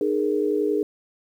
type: chord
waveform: sine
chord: D# suspended fourth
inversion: none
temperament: equal with one note detuned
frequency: 305.3 / 415.3 / 466.2 Hz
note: D#4 / G#4 / A#4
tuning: -33 / 0 / 0 cents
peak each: -25 / -22 / -27 dBFS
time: 0.01-0.83 s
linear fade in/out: 2 ms
effects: 9-bit